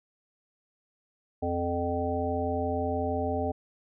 harmonic tone with a mistuned harmonic, 86.9 Hz, F2, 8 cents flat, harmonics 1 / 3 / 5 / 7 / 9, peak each -33 / -33 / -33 / -33 / -33 dBFS, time 1.42-3.52 s, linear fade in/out 10 ms, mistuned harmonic 9, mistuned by -28 cents, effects none

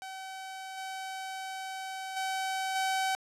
sawtooth tone with level steps, 763 Hz, G5, 47 cents flat, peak -36 / -33 / -27 / -24 dBFS, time 0.02-3.15 s, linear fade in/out 0 ms, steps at 0.77 / 2.16 / 2.75 s, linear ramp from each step 10 ms, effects low-pass 11000 Hz 12 dB/octave

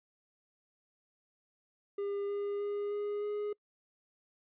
triangle tone with pitch steps, 402.6 / 405.9 / 409.2 / 412.5 / 415.8 Hz, G4 / G#4 / G#4 / G#4 / G#4, +46 / -40 / -26 / -12 / +2 cents, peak -31 dBFS, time 1.98-3.53 s, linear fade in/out 5 ms, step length 310 ms, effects noise-tail reverb RT60 0.1 s tail -26 dB re dry + resampled to 8000 Hz

